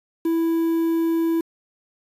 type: tone with quantisation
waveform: triangle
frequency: 330 Hz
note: E4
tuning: 2 cents sharp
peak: -16 dBFS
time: 0.25-1.41 s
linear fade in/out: 5 ms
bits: 7
effects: resampled to 32000 Hz